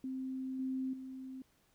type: tone with level steps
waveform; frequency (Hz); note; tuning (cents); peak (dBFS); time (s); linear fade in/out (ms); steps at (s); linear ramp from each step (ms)
sine; 261.6; C4; 0; -37 / -34 / -43; 0.04-1.42; 2; 0.59 / 0.93; 5
effects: pink hiss -72 dBFS RMS until 1.74 s